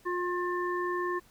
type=harmonic tone; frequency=355.8 Hz; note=F4; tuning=32 cents sharp; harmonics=1 / 3 / 5; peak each=-31 / -33 / -37 dBFS; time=0.05-1.2 s; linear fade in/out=20 ms; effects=pink hiss -61 dBFS RMS until 1.3 s